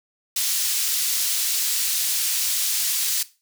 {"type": "high-pass noise", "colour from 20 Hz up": "pink", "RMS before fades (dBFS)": -23, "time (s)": [0.36, 3.23], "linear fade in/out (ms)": 5, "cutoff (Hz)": 4500, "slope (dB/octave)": 12, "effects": ["noise-tail reverb RT60 0.3 s tail -17 dB re dry"]}